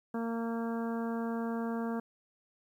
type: harmonic tone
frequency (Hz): 230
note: A#3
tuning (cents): -23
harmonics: 1 / 2 / 3 / 4 / 5 / 6 / 7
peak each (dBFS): -33 / -39 / -43 / -45 / -47 / -49 / -50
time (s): 0.14-2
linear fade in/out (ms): 5
effects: 11-bit